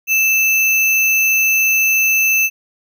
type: tone with sample-and-hold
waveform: sine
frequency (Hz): 2637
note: E7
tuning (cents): 0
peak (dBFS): -11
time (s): 0.07-2.5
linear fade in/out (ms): 50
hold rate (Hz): 8820
effects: none